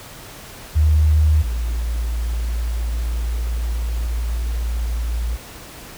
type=tone pair in turn; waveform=sine; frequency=76.7 / 57.46 Hz; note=D#2 / A#1; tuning=-24 / -24 cents; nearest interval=perfect fourth; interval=500 cents; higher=first; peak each=-11 / -19 dBFS; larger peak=first; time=0.75-1.43 / 1.43-5.37 s; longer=second; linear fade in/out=20 ms; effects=pink hiss -38 dBFS RMS until 5.97 s